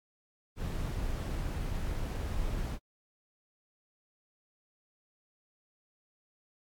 brown noise, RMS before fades -34 dBFS, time 0.56-2.79 s, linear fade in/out 50 ms, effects AAC 64 kbps

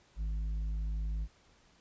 triangle tone with tanh clipping, 52.7 Hz, G#1, 26 cents sharp, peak -33 dBFS, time 0.16-1.28 s, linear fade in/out 50 ms, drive 10 dB, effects pink hiss -65 dBFS RMS until 1.8 s + resampled to 16000 Hz

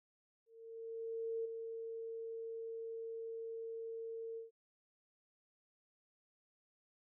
sine tone with ADSR envelope, 454.2 Hz, A#4, 45 cents flat, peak -36 dBFS, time 0.46-4.51 s, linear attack 990 ms, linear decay 8 ms, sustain -6 dB, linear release 140 ms, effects none

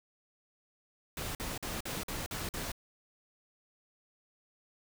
pink noise bursts, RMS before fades -38 dBFS, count 7, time 1.17-2.718 s, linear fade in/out 2 ms, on 180 ms, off 48 ms, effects none

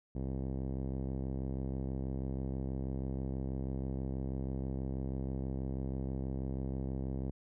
5% pulse tone with low-pass filter, 66.2 Hz, C2, 21 cents sharp, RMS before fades -37 dBFS, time 0.15-7.31 s, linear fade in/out 5 ms, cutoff 240 Hz, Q 0.54, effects none

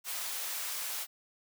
white high-pass noise, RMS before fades -37 dBFS, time 0.04-1.07 s, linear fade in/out 50 ms, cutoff 700 Hz, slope 12 dB/octave, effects none

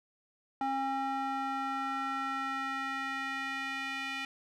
square tone with band-pass filter sweep, 270 Hz, C#4, 45 cents flat, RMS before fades -35 dBFS, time 0.61-4.25 s, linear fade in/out 2 ms, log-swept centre 870 to 2400 Hz, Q 2.2, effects none

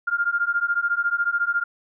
sine beating tone pair, 1396.9 / 1410.9 Hz, F6 / F6, 0 / +17 cents, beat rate 14 Hz, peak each -23 dBFS, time 0.07-1.64 s, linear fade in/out 10 ms, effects none

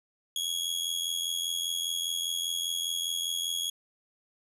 sawtooth tone with amplitude modulation, 3322 Hz, G#7, in tune, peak -23 dBFS, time 0.36-3.7 s, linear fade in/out 2 ms, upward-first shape sine, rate 85 Hz, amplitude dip 70%, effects resampled to 32000 Hz

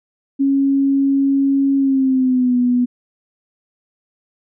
sine tone with pitch glide, 274.9 to 246.3 Hz, C#4 to B3, -14 to -5 cents, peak -12 dBFS, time 0.39-2.86 s, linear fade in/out 20 ms, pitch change -191 cents, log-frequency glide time 1.77-2.57 s, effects none

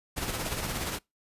pink noise with tremolo, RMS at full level -31 dBFS, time 0.16-0.99 s, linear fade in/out 20 ms, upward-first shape sine, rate 17 Hz, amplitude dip 45%, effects noise-tail reverb RT60 0.2 s tail -25 dB re dry + resampled to 32000 Hz

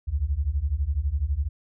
sine beating tone pair, 65.1 / 77.1 Hz, C2 / D#2, -8 / -15 cents, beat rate 12 Hz, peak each -26 / -25 dBFS, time 0.07-1.49 s, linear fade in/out 20 ms, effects none

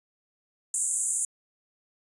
pink band-pass noise, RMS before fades -28 dBFS, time 0.74-1.25 s, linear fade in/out 2 ms, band 7000 to 10000 Hz, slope 96 dB/octave, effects resampled to 24000 Hz

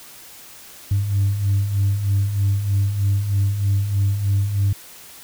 sine beating tone pair, 97.1 / 100.3 Hz, G2 / G2, -16 / +40 cents, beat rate 3.2 Hz, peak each -23 / -16 dBFS, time 0.91-4.73 s, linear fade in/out 5 ms, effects tanh soft clip ceiling -12 dBFS + white hiss -42 dBFS RMS until 5.23 s

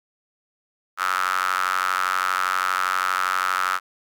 sawtooth tone with high-pass filter, 92.5 Hz, F#2, in tune, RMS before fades -23 dBFS, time 0.97-3.8 s, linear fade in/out 50 ms, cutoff 1300 Hz, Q 7.5, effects none

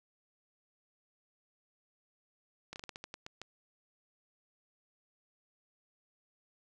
slowing click train, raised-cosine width 0.2 ms, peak -26 dBFS, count 10, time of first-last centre 2.73-3.416 s, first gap 29 ms, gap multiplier 1.23, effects none

